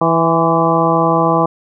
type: harmonic tone with a mistuned harmonic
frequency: 164.7 Hz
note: E3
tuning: 1 cent flat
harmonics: 1 / 2 / 3 / 4 / 5 / 6 / 7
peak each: -18 / -18 / -18 / -18 / -18 / -18 / -18 dBFS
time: 0.01-1.46 s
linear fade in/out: 5 ms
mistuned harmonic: 6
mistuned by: +54 cents
effects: none